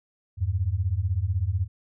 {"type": "beating tone pair", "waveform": "sine", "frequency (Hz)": [83.9, 99.9], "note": ["E2", "G2"], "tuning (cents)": [31, 33], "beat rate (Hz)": 16, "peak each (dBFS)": [-26, -25], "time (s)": [0.37, 1.68], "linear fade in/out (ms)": 50, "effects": []}